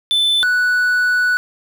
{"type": "tone pair in turn", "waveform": "triangle", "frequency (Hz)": [3520, 1480], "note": ["A7", "F#6"], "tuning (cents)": [0, 0], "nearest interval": "octave + minor third", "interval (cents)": 1500, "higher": "first", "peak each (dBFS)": -11, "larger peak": "neither", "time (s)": [[0.11, 0.43], [0.43, 1.37]], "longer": "second", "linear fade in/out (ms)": 0, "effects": ["7-bit"]}